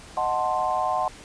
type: chord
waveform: sine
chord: D# diminished seventh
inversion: none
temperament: equal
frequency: 622.3 / 740 / 880 / 1046.5 Hz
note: D#5 / F#5 / A5 / C6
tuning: 0 / 0 / 0 / 0 cents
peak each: -30 / -25 / -29 / -27 dBFS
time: 0.17-1.08 s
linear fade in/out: 2 ms
effects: pink hiss -45 dBFS RMS until 1.24 s + resampled to 22050 Hz